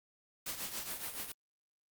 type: noise with tremolo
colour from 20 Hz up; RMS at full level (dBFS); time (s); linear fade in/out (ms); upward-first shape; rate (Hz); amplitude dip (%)
white; -38; 0.46-1.32; 5; triangle; 7.1; 70
effects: Opus 48 kbps